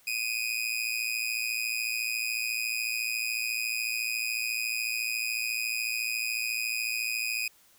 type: tone with amplitude modulation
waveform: sawtooth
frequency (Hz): 2489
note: D#7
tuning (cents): 0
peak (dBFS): -22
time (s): 0.07-7.48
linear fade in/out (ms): 5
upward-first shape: sine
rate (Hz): 114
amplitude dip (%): 80
effects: white hiss -61 dBFS RMS until 7.78 s

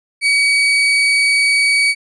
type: tone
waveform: 35% pulse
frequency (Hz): 2265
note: C#7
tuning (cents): +37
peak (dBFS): -9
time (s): 0.21-1.95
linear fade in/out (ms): 50
effects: resampled to 22050 Hz

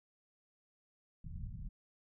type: low-pass noise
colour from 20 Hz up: pink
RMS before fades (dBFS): -44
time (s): 1.24-1.69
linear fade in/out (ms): 5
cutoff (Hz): 190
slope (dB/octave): 48
effects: none

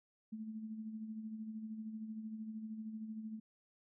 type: tone with tremolo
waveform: sine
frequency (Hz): 218.7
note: A3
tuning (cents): -10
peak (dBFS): -40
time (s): 0.32-3.4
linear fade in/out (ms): 10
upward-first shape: sine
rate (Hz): 13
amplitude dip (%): 50
effects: none

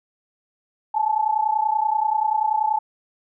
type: tone pair together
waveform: sine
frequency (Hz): 849.6 / 880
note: G#5 / A5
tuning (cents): +39 / 0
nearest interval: minor second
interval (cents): 61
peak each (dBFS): -21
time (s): 0.94-2.79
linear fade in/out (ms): 10
effects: none

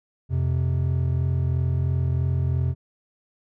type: tone pair together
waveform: triangle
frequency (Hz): 86.99 / 130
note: F2 / C3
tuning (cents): -6 / -11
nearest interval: perfect fifth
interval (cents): 695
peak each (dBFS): -21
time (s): 0.29-2.75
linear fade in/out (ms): 50
effects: none

